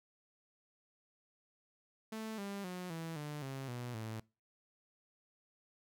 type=tone with pitch steps; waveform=sawtooth; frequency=220.2 / 199.6 / 180.94 / 164.01 / 148.67 / 134.77 / 122.16 / 110.74 Hz; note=A3 / G3 / F#3 / E3 / D3 / C#3 / B2 / A2; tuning=+2 / +32 / -38 / -8 / +22 / -48 / -18 / +12 cents; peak=-37 dBFS; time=2.12-4.2 s; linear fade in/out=5 ms; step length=260 ms; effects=noise-tail reverb RT60 0.3 s tail -23 dB re dry